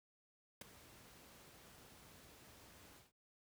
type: noise with ADSR envelope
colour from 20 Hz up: pink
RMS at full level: -45 dBFS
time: 0.61-3.12 s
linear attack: 5 ms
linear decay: 10 ms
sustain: -16 dB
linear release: 150 ms
effects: high-pass 60 Hz 12 dB/octave